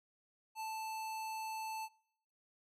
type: tone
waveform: square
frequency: 880 Hz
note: A5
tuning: in tune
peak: -40 dBFS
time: 0.55-1.89 s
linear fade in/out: 50 ms
effects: noise-tail reverb RT60 0.8 s tail -26 dB re dry + MP3 64 kbps